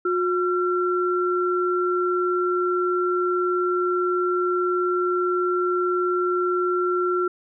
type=tone pair together; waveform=sine; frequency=360 / 1359.2 Hz; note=F#4 / F6; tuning=-47 / -47 cents; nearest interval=octave + major seventh; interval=2300 cents; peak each=-21 / -24 dBFS; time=0.05-7.28 s; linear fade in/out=5 ms; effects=none